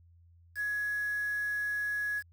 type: tone with quantisation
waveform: sine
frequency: 1678 Hz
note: G#6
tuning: 17 cents sharp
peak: -30 dBFS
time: 0.55-2.23 s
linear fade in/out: 50 ms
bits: 8
effects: added 85 Hz sine -57 dBFS peak until 2.32 s